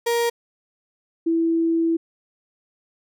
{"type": "tone pair in turn", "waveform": ["35% pulse", "sine"], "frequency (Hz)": [470, 330.2], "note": ["A#4", "E4"], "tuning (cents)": [14, 3], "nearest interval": "tritone", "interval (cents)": 611, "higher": "first", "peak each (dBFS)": -17, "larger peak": "neither", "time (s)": [[0.06, 0.3], [1.26, 1.97]], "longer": "second", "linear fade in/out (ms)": 10, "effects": []}